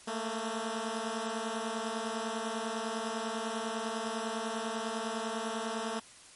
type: beating tone pair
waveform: 10% pulse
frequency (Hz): 219 / 229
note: A3 / A#3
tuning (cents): -8 / -31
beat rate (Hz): 10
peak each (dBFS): -28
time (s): 0.07-6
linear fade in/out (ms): 10
effects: white hiss -54 dBFS RMS until 6.35 s + MP3 48 kbps